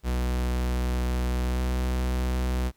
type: tone with pitch glide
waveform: 45% pulse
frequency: 61.9 to 62.73 Hz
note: B1 to B1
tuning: +5 to +28 cents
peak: -24 dBFS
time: 0.03-2.72 s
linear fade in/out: 50 ms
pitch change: +23 cents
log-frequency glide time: 1.43-1.6 s
effects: pink hiss -67 dBFS RMS until 2.76 s